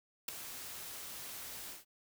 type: noise with ADSR envelope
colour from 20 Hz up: white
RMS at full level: -33 dBFS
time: 0.28-1.85 s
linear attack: 7 ms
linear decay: 4 ms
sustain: -13 dB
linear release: 150 ms
effects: none